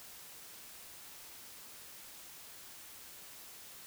silence, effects white hiss -52 dBFS RMS until 3.86 s

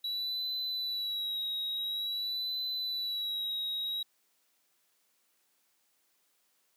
triangle tone with vibrato, 3910 Hz, B7, 18 cents flat, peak -31 dBFS, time 0.04-4.03 s, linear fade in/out 5 ms, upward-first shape sine, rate 0.48 Hz, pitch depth 47 cents each way, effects white hiss -73 dBFS RMS until 6.76 s + high-pass 200 Hz 12 dB/octave

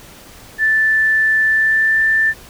sine tone with pitch glide, 1760 to 1774.3 Hz, A6 to A6, 0 to +14 cents, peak -11 dBFS, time 0.58-2.34 s, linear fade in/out 50 ms, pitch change +14 cents, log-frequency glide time 1.46-2.01 s, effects pink hiss -40 dBFS RMS until 2.49 s

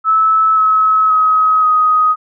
sine tone with pitch steps, 1304 / 1286.8 / 1269.8 / 1253 Hz, E6 / E6 / D#6 / D#6, -19 / -42 / +35 / +12 cents, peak -8 dBFS, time 0.04-2.16 s, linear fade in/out 50 ms, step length 530 ms, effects none

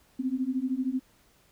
sine beating tone pair, 252.2 / 265.2 Hz, B3 / C4, +36 / +23 cents, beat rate 13 Hz, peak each -30 / -29 dBFS, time 0.19-1 s, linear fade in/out 10 ms, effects pink hiss -63 dBFS RMS until 1.51 s

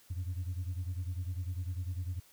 sine beating tone pair, 87.31 / 97.31 Hz, F2 / G2, 0 / -12 cents, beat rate 10 Hz, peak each -34 / -37 dBFS, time 0.1-2.2 s, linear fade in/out 10 ms, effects tanh soft clip ceiling -31 dBFS + white hiss -62 dBFS RMS until 2.32 s

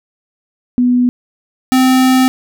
sine / square tone pair in turn, 246.9 / 258.6 Hz, B3 / C4, 0 / -20 cents, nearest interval minor second, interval 80 cents, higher second, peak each -8 dBFS, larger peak neither, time 0.78-1.09 / 1.72-2.28 s, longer second, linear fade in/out 0 ms, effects none

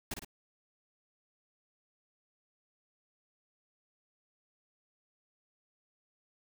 pink noise with echo, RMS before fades -37 dBFS, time 0.11-0.14 s, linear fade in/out 5 ms, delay 54 ms, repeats 2, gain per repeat -5 dB, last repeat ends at 0.248 s, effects none

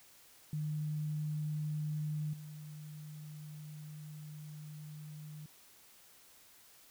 sine tone with level steps, 151.8 Hz, D#3, 42 cents flat, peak -34 / -45 dBFS, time 0.53-5.46 s, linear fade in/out 2 ms, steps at 2.33 s, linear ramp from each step 5 ms, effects white hiss -61 dBFS RMS until 6.9 s

